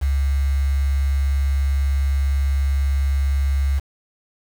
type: tone with quantisation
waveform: sine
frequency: 69 Hz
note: C#2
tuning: 7 cents flat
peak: -16 dBFS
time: 0.01-3.8 s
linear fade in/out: 20 ms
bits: 6
effects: none